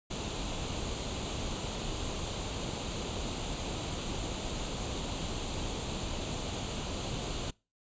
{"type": "noise with comb filter", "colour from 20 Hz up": "pink", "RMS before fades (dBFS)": -36, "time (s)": [0.1, 7.51], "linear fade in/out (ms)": 10, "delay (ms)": 0.28, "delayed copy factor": 0.6, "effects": ["noise-tail reverb RT60 0.3 s tail -25 dB re dry", "resampled to 16000 Hz"]}